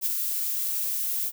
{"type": "noise with ADSR envelope", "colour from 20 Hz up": "violet", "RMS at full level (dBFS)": -23, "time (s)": [0.01, 1.32], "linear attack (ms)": 52, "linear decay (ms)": 4, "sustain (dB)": -5, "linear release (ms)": 51, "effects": []}